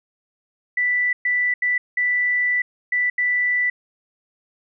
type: tone bursts at uneven times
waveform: sine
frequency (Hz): 1975.5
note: B6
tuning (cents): 0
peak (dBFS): -17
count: 6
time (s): 0.77-1.13 / 1.25-1.54 / 1.62-1.78 / 1.97-2.62 / 2.92-3.1 / 3.18-3.7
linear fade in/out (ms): 5
effects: none